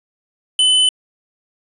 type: tone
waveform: square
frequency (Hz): 3020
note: F#7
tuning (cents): +35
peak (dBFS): -11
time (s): 0.59-0.89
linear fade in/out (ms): 2
effects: resampled to 24000 Hz